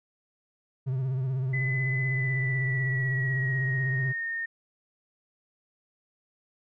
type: tone with vibrato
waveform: triangle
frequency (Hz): 130.81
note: C3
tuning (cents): 0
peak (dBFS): -24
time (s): 0.86-4.13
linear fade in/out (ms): 20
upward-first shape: triangle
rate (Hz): 16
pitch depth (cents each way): 82
type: tone with pitch glide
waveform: sine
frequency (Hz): 2012 to 1834.4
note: B6 to A#6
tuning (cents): +32 to -28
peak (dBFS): -29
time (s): 1.53-4.46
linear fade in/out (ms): 10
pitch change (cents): -160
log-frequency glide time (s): 2.08-4.27
effects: none